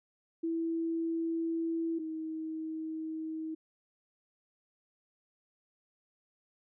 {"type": "tone pair in turn", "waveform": "sine", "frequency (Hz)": [329.6, 317.7], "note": ["E4", "D#4"], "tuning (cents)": [0, 36], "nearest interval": "minor second", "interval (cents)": 64, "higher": "first", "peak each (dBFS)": [-30, -35], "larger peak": "first", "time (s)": [[0.43, 1.99], [1.99, 3.55]], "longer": "neither", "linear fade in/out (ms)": 10, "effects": []}